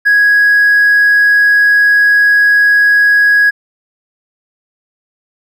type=tone with hard clipping; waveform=triangle; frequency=1661.2 Hz; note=G#6; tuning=in tune; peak=-5 dBFS; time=0.05-3.51 s; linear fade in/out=20 ms; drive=2 dB; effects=none